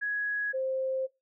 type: tone pair in turn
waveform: sine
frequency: 1670 / 526 Hz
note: G#6 / C5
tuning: +9 / +9 cents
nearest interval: octave + minor sixth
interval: 2000 cents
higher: first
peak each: -28 dBFS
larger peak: neither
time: 0.01-0.53 / 0.53-1.07 s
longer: second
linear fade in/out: 20 ms
effects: noise-tail reverb RT60 0.2 s tail -19 dB re dry